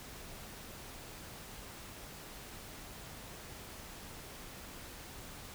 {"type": "silence", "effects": ["pink hiss -49 dBFS RMS until 5.54 s"]}